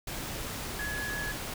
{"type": "tone in noise", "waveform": "sine", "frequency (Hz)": 1687, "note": "G#6", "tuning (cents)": 27, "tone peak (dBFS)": -34, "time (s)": [0.79, 1.32], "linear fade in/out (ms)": 5, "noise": "pink", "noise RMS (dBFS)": -37, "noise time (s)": [0.07, 1.54], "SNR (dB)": 0, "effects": []}